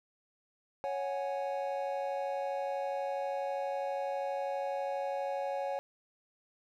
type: chord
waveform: triangle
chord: C# suspended fourth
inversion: none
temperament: just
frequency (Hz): 554.4 / 739.2 / 831.5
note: C#5 / F#5 / G#5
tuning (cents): 0 / -2 / +2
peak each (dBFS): -33 / -37 / -37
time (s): 0.84-5.79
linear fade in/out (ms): 0
effects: none